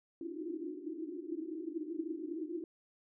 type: band-pass noise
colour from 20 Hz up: pink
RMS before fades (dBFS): -41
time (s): 0.21-2.64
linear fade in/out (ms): 2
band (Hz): 300 to 350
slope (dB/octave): 96
effects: none